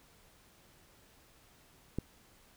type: click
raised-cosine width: 3 ms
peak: -20 dBFS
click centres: 1.986 s
effects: pink hiss -63 dBFS RMS until 2.56 s